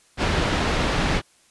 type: low-pass noise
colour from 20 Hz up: pink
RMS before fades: -22 dBFS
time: 0.17-1.22 s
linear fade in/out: 50 ms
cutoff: 3700 Hz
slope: 12 dB/octave
effects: white hiss -58 dBFS RMS until 1.5 s + resampled to 24000 Hz